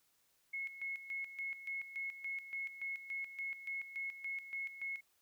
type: tone with tremolo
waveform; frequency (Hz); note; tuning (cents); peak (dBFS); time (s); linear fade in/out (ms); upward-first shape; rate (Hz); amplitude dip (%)
sine; 2179; C#7; -30; -38; 0.53-5.01; 10; square; 3.5; 70
effects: white hiss -75 dBFS RMS until 5.21 s